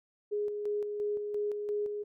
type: tone with tremolo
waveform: sine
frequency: 415.3 Hz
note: G#4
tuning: in tune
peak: -29 dBFS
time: 0.31-2.04 s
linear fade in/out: 20 ms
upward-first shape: square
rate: 2.9 Hz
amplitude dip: 40%
effects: none